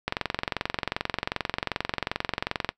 click train, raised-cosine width 0.3 ms, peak -9 dBFS, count 60, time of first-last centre 0.08-2.691 s, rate 22.6 Hz, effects noise-tail reverb RT60 0.1 s tail -20 dB re dry

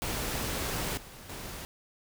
pink noise with level steps, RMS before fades -33 / -48 / -41 dBFS, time 0.02-1.65 s, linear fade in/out 0 ms, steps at 0.97 / 1.29 s, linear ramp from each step 5 ms, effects none

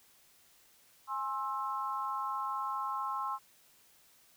sine chord, Ab augmented, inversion none, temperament equal with one note detuned, 830.6 / 1063 / 1318.5 Hz, Ab5 / C6 / E6, 0 / +27 / 0 cents, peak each -40 / -35 / -39 dBFS, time 1.07-3.39 s, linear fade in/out 50 ms, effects white hiss -64 dBFS RMS until 4.36 s

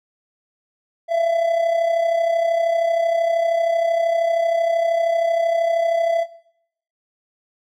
triangle tone with amplitude modulation, 670 Hz, E5, 28 cents sharp, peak -12 dBFS, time 1.08-6.26 s, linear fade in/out 50 ms, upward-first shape sine, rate 32.9 Hz, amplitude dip 55%, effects noise-tail reverb RT60 0.7 s tail -18 dB re dry

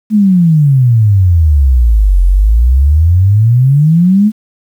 sine exponential two-way sweep, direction down then up, 220 to 43.65 to 220 Hz, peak -4 dBFS, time 0.1-4.32 s, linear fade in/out 50 ms, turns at 2.23 s, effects 7-bit

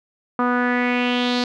sawtooth tone with low-pass filter sweep, 245.9 Hz, B3, 7 cents flat, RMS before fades -20 dBFS, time 0.39-1.44 s, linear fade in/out 2 ms, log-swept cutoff 1200 to 4500 Hz, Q 4, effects none

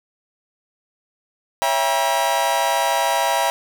40% pulse chord, C# diminished seventh, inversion none, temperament just, 554.4 / 665.2 / 798.3 / 957.9 Hz, C#5 / E5 / G5 / Bb5, 0 / +16 / +31 / +47 cents, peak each -26 / -22 / -22 / -20 dBFS, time 1.62-3.5 s, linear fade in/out 0 ms, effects none

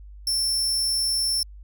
sawtooth tone, 5380 Hz, E8, 34 cents sharp, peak -19 dBFS, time 0.27-1.43 s, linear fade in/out 2 ms, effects added 50 Hz sine -40 dBFS peak until 1.63 s

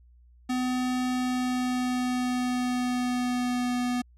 square tone with pitch glide, 252.3 to 246.5 Hz, B3 to B3, +37 to -3 cents, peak -26 dBFS, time 0.49-4.02 s, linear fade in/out 10 ms, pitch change -40 cents, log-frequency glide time 1.08-3.77 s, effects added 60 Hz sine -53 dBFS peak until 4.17 s + low-pass 10000 Hz 12 dB/octave

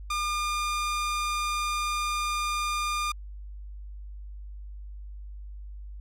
sawtooth tone, 1207 Hz, D6, 47 cents sharp, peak -23 dBFS, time 0.1-3.12 s, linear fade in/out 5 ms, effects added 50 Hz sine -38 dBFS peak until 6 s + low-pass 10000 Hz 12 dB/octave

